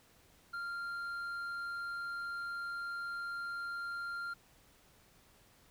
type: tone with hard clipping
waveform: sine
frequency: 1392 Hz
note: F6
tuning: 6 cents flat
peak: -39 dBFS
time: 0.53-4.34 s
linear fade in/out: 10 ms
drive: 4 dB
effects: pink hiss -65 dBFS RMS until 5.7 s